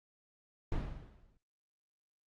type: noise with exponential decay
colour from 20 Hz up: brown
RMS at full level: -31 dBFS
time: 0.72-1.37 s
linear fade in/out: 1 ms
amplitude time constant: 140 ms
effects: low-pass 4000 Hz 12 dB/octave + Opus 32 kbps